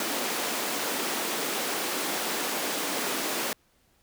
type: high-pass noise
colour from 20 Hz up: pink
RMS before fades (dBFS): -30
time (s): 0-3.53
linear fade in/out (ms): 2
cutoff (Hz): 250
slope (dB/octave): 24
effects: pink hiss -66 dBFS RMS until 4.02 s